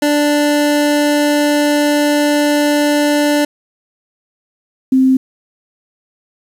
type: tone pair in turn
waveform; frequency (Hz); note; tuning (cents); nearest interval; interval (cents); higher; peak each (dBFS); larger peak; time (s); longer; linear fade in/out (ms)
25% pulse / sine; 293.7 / 261.7; D4 / C4; 0 / 0; major second; 200; first; -7; neither; 0.02-3.45 / 4.92-5.17; first; 5
effects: resampled to 32000 Hz + 7-bit